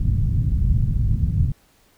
white low-pass noise, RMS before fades -19 dBFS, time 0-1.52 s, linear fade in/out 5 ms, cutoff 130 Hz, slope 24 dB/octave, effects pink hiss -58 dBFS RMS until 1.97 s

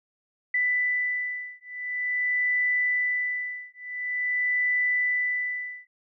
sine beating tone pair, 1987 / 1987.47 Hz, B6 / B6, +10 / +10 cents, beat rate 0.47 Hz, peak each -27 dBFS, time 0.54-5.87 s, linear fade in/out 5 ms, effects none

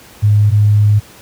sine tone pair in turn, 104.4 / 104.4 Hz, G#2 / G#2, +10 / +10 cents, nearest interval unison, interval 0 cents, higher neither, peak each -6 dBFS, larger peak neither, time 0.22-0.51 / 0.51-1 s, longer second, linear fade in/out 20 ms, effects pink hiss -40 dBFS RMS until 1.21 s + high-pass 60 Hz 12 dB/octave

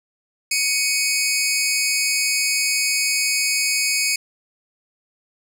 15% pulse tone pair together, 2240 / 2514 Hz, C#7 / D#7, +18 / +17 cents, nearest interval major second, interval 199 cents, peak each -14 dBFS, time 0.51-4.16 s, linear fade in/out 5 ms, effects none

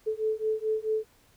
sine beating tone pair, 433.5 / 438.1 Hz, A4 / A4, -26 / -7 cents, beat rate 4.6 Hz, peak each -29 dBFS, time 0.06-1.05 s, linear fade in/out 20 ms, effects pink hiss -62 dBFS RMS until 1.36 s

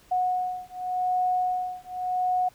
sine beating tone pair, 731 / 731.87 Hz, F#5 / F#5, -21 / -19 cents, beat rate 0.87 Hz, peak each -27 dBFS, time 0.11-2.49 s, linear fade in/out 10 ms, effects pink hiss -57 dBFS RMS until 2.54 s

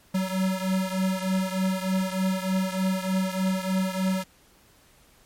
square beating tone pair, 187.4 / 190.7 Hz, F#3 / G3, +22 / -47 cents, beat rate 3.3 Hz, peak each -26 / -29 dBFS, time 0.14-4.24 s, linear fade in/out 10 ms, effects pink hiss -58 dBFS RMS until 5.25 s + MP3 64 kbps

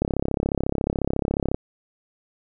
click train, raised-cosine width 2 ms, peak -9 dBFS, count 53, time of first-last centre 0.02-1.545 s, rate 34.1 Hz, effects none

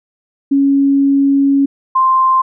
sine tone pair in turn, 277.2 / 1046.6 Hz, C#4 / C6, 0 / 0 cents, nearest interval octave + major seventh, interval 2300 cents, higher second, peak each -8 dBFS, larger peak neither, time 0.51-1.66 / 1.95-2.42 s, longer first, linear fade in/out 10 ms, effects none

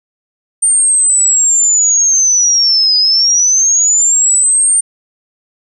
sine linear two-way sweep, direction down then up, 8870 to 4947 to 8870 Hz, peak -7 dBFS, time 0.62-4.81 s, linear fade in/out 10 ms, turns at 2.97 s, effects none

